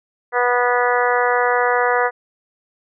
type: harmonic tone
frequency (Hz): 244.9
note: B3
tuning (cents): -14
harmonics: 2 / 3 / 4 / 5 / 6 / 7 / 8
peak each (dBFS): -19 / -21 / -22 / -23 / -24 / -24 / -25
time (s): 0.32-2.11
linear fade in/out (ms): 50
effects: none